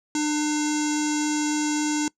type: tone with low-pass filter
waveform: square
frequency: 300.6 Hz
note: D4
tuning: 40 cents sharp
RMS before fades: -24 dBFS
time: 0.15-2.08 s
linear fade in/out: 2 ms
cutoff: 6900 Hz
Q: 6.6
effects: noise-tail reverb RT60 0.1 s tail -23 dB re dry